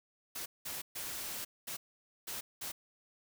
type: noise bursts at uneven times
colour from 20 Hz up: white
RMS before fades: -41 dBFS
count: 6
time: 0.35-0.46 / 0.65-0.82 / 0.95-1.45 / 1.67-1.77 / 2.27-2.41 / 2.61-2.72 s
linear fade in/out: 10 ms
effects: none